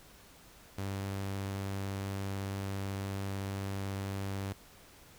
sawtooth tone, 98 Hz, G2, in tune, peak -31 dBFS, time 0.78-4.53 s, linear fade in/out 5 ms, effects pink hiss -57 dBFS RMS until 5.18 s

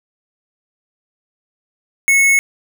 square tone, 2195 Hz, C#7, 18 cents flat, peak -10 dBFS, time 2.08-2.39 s, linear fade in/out 0 ms, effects none

